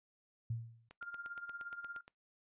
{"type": "tone with exponential decay", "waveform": "sine", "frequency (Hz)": 114.9, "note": "A#2", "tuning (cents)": -25, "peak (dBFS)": -33, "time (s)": [0.5, 0.89], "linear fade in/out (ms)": 5, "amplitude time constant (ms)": 84}
{"type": "click train", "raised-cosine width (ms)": 0.3, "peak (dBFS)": -37, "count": 11, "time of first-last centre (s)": [0.91, 2.08], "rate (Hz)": 8.55}
{"type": "tone with tremolo", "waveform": "sine", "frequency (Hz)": 1400, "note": "F6", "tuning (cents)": 4, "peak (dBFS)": -40, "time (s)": [1.01, 2.01], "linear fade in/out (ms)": 5, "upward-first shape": "triangle", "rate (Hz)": 17, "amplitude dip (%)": 85}
{"effects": ["noise-tail reverb RT60 0.2 s tail -24 dB re dry", "resampled to 8000 Hz"]}